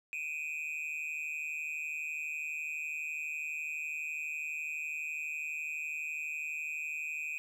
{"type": "tone with amplitude modulation", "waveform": "triangle", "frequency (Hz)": 2489, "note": "D#7", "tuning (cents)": 0, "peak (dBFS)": -30, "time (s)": [0.13, 7.38], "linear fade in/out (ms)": 0, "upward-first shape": "sine", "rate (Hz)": 152, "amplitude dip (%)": 90, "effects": []}